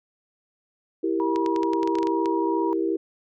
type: chord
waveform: sine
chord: E diminished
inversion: none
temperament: equal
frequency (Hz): 329.6 / 392 / 466.2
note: E4 / G4 / Bb4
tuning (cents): 0 / 0 / 0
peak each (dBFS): -24 / -26 / -30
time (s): 1.03-2.97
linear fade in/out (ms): 10
type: tone with pitch glide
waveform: sine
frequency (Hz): 964 to 955.1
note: B5 to A#5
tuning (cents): -42 to +42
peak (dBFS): -27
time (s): 1.2-2.73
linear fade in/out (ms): 0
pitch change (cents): -16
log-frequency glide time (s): 1.42-1.83
type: clicks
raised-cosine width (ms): 0.2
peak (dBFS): -18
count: 12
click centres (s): 1.36 / 1.462 / 1.562 / 1.632 / 1.734 / 1.831 / 1.875 / 1.954 / 1.986 / 2.03 / 2.071 / 2.258
effects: none